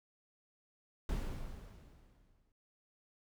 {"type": "noise with exponential decay", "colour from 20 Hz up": "brown", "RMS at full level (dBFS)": -35, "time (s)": [1.09, 2.52], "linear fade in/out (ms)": 2, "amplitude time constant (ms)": 310, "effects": []}